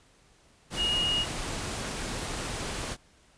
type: tone in noise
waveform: sine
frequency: 2872 Hz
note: F7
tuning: 48 cents sharp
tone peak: -25 dBFS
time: 0.76-1.26 s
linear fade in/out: 50 ms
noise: pink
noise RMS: -34 dBFS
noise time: 0.7-2.97 s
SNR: +6 dB
effects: pink hiss -61 dBFS RMS until 3.37 s + resampled to 22050 Hz